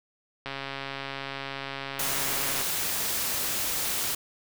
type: click train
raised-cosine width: 0.3 ms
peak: -18 dBFS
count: 296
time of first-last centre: 0.46-2.613 s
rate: 137 Hz
type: noise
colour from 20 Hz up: white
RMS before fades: -29 dBFS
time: 1.99-4.15 s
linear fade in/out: 5 ms
effects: none